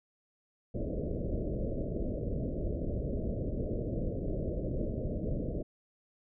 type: low-pass noise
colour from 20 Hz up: pink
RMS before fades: -34 dBFS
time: 0.74-5.63 s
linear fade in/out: 10 ms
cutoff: 630 Hz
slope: 96 dB/octave
effects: none